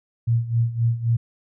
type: tone with tremolo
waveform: sine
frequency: 116.54 Hz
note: A#2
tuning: in tune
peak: -15 dBFS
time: 0.27-1.17 s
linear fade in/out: 10 ms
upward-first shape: sine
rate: 3.8 Hz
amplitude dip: 80%
effects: none

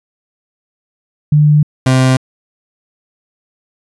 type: tone pair in turn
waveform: sine / 30% pulse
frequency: 149.5 / 129.98 Hz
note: D3 / C3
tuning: +31 / -11 cents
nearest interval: major second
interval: 242 cents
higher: first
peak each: -5 dBFS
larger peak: neither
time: 1.32-1.63 / 1.86-2.17 s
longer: neither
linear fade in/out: 5 ms
effects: resampled to 24000 Hz

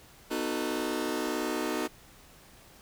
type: chord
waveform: sawtooth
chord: B dominant seventh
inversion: none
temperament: just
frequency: 246.9 / 308.7 / 370.4 / 444.5 Hz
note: B3 / D#4 / F#4 / A4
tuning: 0 / -14 / +2 / +18 cents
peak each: -32 / -29 / -31 / -33 dBFS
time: 0.3-1.88 s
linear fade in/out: 20 ms
effects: pink hiss -55 dBFS RMS until 2.81 s

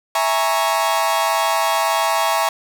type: chord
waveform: 40% pulse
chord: A# half-diminished seventh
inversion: second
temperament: equal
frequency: 659.3 / 830.6 / 932.3 / 1108.7 Hz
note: E5 / G#5 / A#5 / C#6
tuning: 0 / 0 / 0 / 0 cents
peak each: -21 dBFS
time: 0.15-2.49 s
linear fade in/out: 2 ms
effects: none

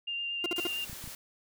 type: tone with vibrato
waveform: sine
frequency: 2794 Hz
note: F7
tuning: in tune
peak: -32 dBFS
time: 0.07-0.85 s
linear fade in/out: 10 ms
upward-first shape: sine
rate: 8.7 Hz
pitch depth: 12 cents each way
type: tone bursts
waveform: 40% pulse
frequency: 349.2 Hz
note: F4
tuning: in tune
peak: -29 dBFS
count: 4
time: 0.44-0.67 s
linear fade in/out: 2 ms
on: 20 ms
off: 50 ms
type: noise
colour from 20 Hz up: white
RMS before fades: -44 dBFS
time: 0.56-1.15 s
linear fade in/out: 2 ms
type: clicks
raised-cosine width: 5 ms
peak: -33 dBFS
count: 4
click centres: 0.897 / 0.93 / 1.041 / 1.076 s
effects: none

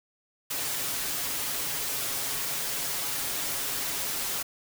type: noise with comb filter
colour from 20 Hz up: white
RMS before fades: -31 dBFS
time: 0.5-4.43 s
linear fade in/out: 10 ms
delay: 7.2 ms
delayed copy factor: +0.55
effects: none

